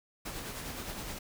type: noise with tremolo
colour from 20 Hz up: pink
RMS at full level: -39 dBFS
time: 0.25-1.19 s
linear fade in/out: 10 ms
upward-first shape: sine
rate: 9.7 Hz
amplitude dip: 35%
effects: none